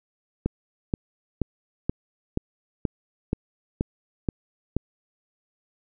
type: click train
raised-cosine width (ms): 3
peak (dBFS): -10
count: 10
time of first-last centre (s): 0.46-4.766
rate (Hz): 2.09
effects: none